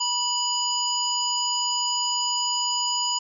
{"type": "harmonic tone with a mistuned harmonic", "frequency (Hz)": 986, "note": "B5", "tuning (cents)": -3, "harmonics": [1, 3, 5, 7], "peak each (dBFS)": [-28, -28, -28, -28], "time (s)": [0, 3.19], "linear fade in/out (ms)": 10, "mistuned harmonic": 1, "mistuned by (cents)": -26, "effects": []}